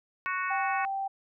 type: harmonic tone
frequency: 370 Hz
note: F#4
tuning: in tune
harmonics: 3 / 4 / 5 / 6 / 7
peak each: -32 / -34 / -36 / -38 / -39 dBFS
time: 0.26-0.85 s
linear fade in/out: 0 ms
type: tone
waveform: sine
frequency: 781 Hz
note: G5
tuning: 7 cents flat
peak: -29 dBFS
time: 0.5-1.08 s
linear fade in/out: 10 ms
effects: none